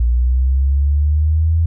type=linear sweep; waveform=sine; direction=up; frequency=58 to 83.3 Hz; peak=-11 dBFS; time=0-1.66 s; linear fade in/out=5 ms; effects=none